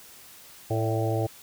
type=harmonic tone with a mistuned harmonic; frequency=111.2 Hz; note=A2; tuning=19 cents sharp; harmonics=1 / 3 / 4 / 5 / 6 / 7; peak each=-26 / -31 / -32 / -33 / -34 / -34 dBFS; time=0.7-1.27 s; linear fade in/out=10 ms; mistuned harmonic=5; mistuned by=+47 cents; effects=white hiss -49 dBFS RMS until 1.42 s